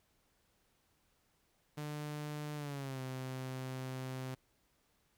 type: tone with pitch glide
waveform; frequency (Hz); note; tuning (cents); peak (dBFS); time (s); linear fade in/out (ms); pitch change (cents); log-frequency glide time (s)
sawtooth; 149.3 to 129.97; D3 to C3; +29 to -11; -36; 1.77-4.35; 10; -240; 2.56-3.01
effects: pink hiss -75 dBFS RMS until 5.17 s